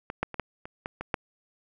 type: clicks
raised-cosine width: 0.5 ms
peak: -18 / -11 / -22 / -13 / -24 / -17 / -19 / -10 dBFS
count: 8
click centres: 0.101 / 0.23 / 0.343 / 0.397 / 0.655 / 0.859 / 1.01 / 1.142 s
effects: none